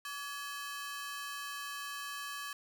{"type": "ring-modulated tone", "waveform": "sawtooth", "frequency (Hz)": 1419, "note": "F6", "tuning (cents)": 27, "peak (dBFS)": -33, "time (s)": [0.05, 2.53], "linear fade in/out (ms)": 2, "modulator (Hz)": 270, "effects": []}